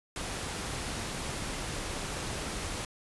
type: noise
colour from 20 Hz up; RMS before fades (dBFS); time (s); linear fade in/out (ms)
pink; -36; 0.16-2.85; 2
effects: resampled to 24000 Hz